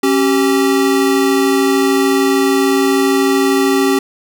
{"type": "tone pair together", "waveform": "square", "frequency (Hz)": [273.4, 386.6], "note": ["C#4", "G4"], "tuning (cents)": [-24, -24], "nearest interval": "tritone", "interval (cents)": 600, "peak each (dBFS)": -14, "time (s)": [0.03, 3.99], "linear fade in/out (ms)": 5, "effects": []}